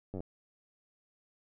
slowing click train, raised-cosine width 2 ms, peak -27 dBFS, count 7, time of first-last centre 0.14-0.205 s, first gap 10 ms, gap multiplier 1.03, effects none

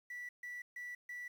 triangle tone bursts, 1958 Hz, B6, 15 cents flat, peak -40 dBFS, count 4, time 0.1-1.28 s, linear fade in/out 5 ms, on 190 ms, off 140 ms, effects tanh soft clip ceiling -38 dBFS + 11-bit

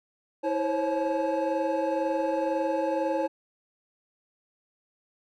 triangle tone cluster, 324.6 / 524 / 546 / 860 Hz, E4 / C5 / C#5 / A5, -27 / +2 / -26 / -40 cents, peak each -28 / -30 / -26 / -29 dBFS, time 0.43-3.28 s, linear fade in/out 20 ms, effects tanh soft clip ceiling -15 dBFS

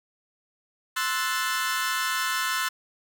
sawtooth chord, F# half-diminished seventh, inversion second, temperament equal, 1046.5 / 1318.5 / 1480 / 1760 Hz, C6 / E6 / F#6 / A6, 0 / 0 / 0 / 0 cents, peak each -27 dBFS, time 0.96-2.69 s, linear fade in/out 10 ms, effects none

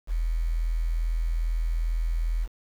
sine tone with quantisation, 41.2 Hz, E1, in tune, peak -23 dBFS, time 0.07-2.48 s, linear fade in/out 50 ms, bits 8, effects none

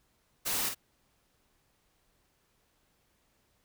white noise with echo, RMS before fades -32 dBFS, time 0.45-0.7 s, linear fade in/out 20 ms, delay 49 ms, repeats 1, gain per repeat -6 dB, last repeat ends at 0.749 s, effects pink hiss -72 dBFS RMS until 3.64 s

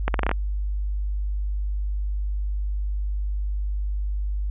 accelerating click train, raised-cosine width 0.5 ms, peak -7 dBFS, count 7, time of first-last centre 0.08-0.314 s, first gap 62 ms, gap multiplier 0.81, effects added 50 Hz sine -23 dBFS peak until 4.5 s + resampled to 8000 Hz

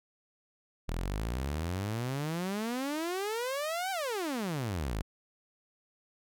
sawtooth exponential two-way sweep, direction up then down, 38.89 to 788 to 45.3 Hz, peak -28 dBFS, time 0.88-5.02 s, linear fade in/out 10 ms, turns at 3.91 s, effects none

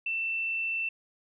sine tone, 2676 Hz, E7, 25 cents sharp, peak -28 dBFS, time 0.06-0.89 s, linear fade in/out 5 ms, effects none

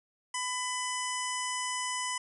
harmonic tone with a mistuned harmonic, 1000 Hz, B5, 21 cents sharp, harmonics 1 / 2 / 3 / 5 / 6 / 7 / 8 / 9 / 10, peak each -35 / -38 / -40 / -42 / -43 / -43 / -44 / -45 / -45 dBFS, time 0.34-2.18 s, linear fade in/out 5 ms, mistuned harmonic 5, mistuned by +36 cents, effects none

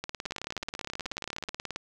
two click trains, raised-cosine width 0.2 ms, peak -18 / -17 dBFS, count 21 / 33, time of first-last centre 0.26-1.487 / 0.04-1.76 s, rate 16.3 / 18.6 Hz, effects none

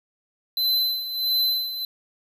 square tone with tremolo, 4044 Hz, B7, 40 cents sharp, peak -19 dBFS, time 0.57-1.85 s, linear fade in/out 2 ms, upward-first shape sine, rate 1.5 Hz, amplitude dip 70%, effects 9-bit

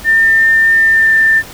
sine tone with pitch glide, 1801 to 1785.5 Hz, A6 to A6, +40 to +25 cents, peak -6 dBFS, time 0.04-1.43 s, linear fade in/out 50 ms, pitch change -15 cents, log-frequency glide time 0.85-1.13 s, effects pink hiss -32 dBFS RMS until 1.53 s

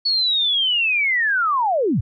sine linear sweep, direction down, 4435 to 76.9 Hz, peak -16 dBFS, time 0.05-2.01 s, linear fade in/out 10 ms, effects none

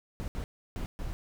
brown noise bursts at uneven times, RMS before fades -35 dBFS, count 4, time 0.2-0.28 / 0.35-0.44 / 0.76-0.86 / 0.99-1.13 s, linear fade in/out 0 ms, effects none

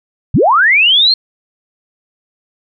sine linear sweep, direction up, 69.5 to 4305 Hz, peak -6 dBFS, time 0.34-1.14 s, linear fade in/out 5 ms, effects none

